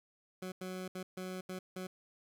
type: tone bursts at uneven times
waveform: 20% pulse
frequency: 185 Hz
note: F#3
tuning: in tune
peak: -35 dBFS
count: 6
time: 0.42-0.52 / 0.61-0.88 / 0.95-1.03 / 1.17-1.41 / 1.49-1.59 / 1.76-1.87 s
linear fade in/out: 5 ms
effects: none